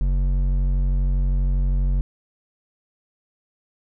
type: tone with hard clipping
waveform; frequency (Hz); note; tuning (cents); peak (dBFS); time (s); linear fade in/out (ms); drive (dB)
sine; 46.25; F#1; 0; -19; 0.01-2.01; 0; 8
effects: none